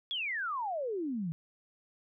sine exponential sweep, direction down, 3448 to 154.1 Hz, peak -32 dBFS, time 0.11-1.32 s, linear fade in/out 0 ms, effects none

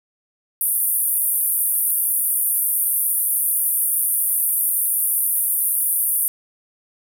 white band-pass noise, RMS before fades -20 dBFS, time 0.61-6.28 s, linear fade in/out 0 ms, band 9200 to 15000 Hz, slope 96 dB/octave, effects none

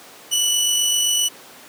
20% pulse tone with amplitude modulation, 2960 Hz, F#7, in tune, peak -10 dBFS, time 0.31-1.29 s, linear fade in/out 20 ms, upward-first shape sine, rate 47.7 Hz, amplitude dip 30%, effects pink hiss -42 dBFS RMS until 1.68 s + high-pass 300 Hz 12 dB/octave

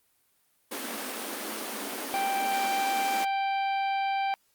pink high-pass noise, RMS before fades -35 dBFS, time 0.71-3.25 s, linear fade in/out 10 ms, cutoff 210 Hz, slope 96 dB/octave
harmonic tone, 784 Hz, G5, in tune, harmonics 1 / 2 / 3 / 4 / 5 / 6, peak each -26 / -40 / -36 / -43 / -49 / -50 dBFS, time 2.14-4.34 s, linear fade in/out 0 ms
effects white hiss -69 dBFS RMS until 4.54 s + Opus 32 kbps

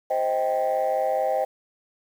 sine chord, C minor, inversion none, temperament just, 523.3 / 627.9 / 784.9 Hz, C5 / Eb5 / G5, 0 / +16 / +2 cents, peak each -24 dBFS, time 0.1-1.45 s, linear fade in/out 10 ms, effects tanh soft clip ceiling -16 dBFS + 8-bit

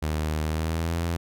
sawtooth tone with pitch glide, 77.3 to 84.3 Hz, D#2 to E2, -11 to +39 cents, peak -21 dBFS, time 0.02-1.17 s, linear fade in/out 10 ms, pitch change +150 cents, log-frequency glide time 0.43-0.97 s, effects none

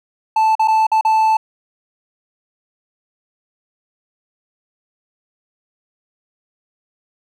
triangle tone with dropouts, 878 Hz, A5, 4 cents flat, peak -9 dBFS, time 0.36-1.37 s, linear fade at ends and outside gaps 5 ms, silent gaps 0.553-0.594 / 0.676-0.681 / 0.868-0.916 / 1.011-1.049 s, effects none

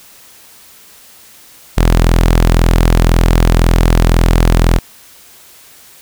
sawtooth tone, 41.94 Hz, E1, 31 cents sharp, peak -3 dBFS, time 1.77-4.79 s, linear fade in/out 10 ms, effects white hiss -41 dBFS RMS until 6.01 s

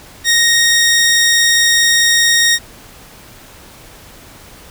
15% pulse tone, 1864.7 Hz, A#6, in tune, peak -3 dBFS, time 0.24-2.59 s, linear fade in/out 50 ms, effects pink hiss -39 dBFS RMS until 4.7 s

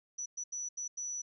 sine tone bursts at uneven times, 5920 Hz, F#8, in tune, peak -36 dBFS, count 5, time 0.18-0.26 / 0.37-0.44 / 0.52-0.69 / 0.77-0.88 / 0.97-1.22 s, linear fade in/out 10 ms, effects none

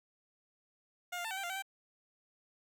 15% pulse tone with pitch steps, 711 / 700 / 892 / 761 / 783 / 697 / 766 / 780 Hz, F5 / F5 / A5 / F#5 / G5 / F5 / G5 / G5, +31 / +4 / +23 / +48 / -2 / -4 / -40 / -9 cents, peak -31 dBFS, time 1.12-1.624 s, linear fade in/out 10 ms, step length 63 ms, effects none

